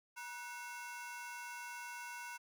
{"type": "ring-modulated tone", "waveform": "30% pulse", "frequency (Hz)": 1222, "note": "D#6", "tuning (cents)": -32, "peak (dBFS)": -39, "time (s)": [0.16, 2.38], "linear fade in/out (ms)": 20, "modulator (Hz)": 264, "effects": []}